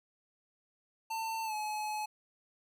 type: tone with pitch glide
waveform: square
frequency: 896 to 851.6 Hz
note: A5 to G#5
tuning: +31 to +43 cents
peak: -35 dBFS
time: 1.1-2.06 s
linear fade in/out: 10 ms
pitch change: -88 cents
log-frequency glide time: 1.44-1.54 s
effects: none